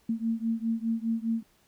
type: beating tone pair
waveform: sine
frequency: 225 / 229.9 Hz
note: A3 / A#3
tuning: +39 / -24 cents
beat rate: 4.9 Hz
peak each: -29 / -30 dBFS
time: 0.09-1.43 s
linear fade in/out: 5 ms
effects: pink hiss -65 dBFS RMS until 1.67 s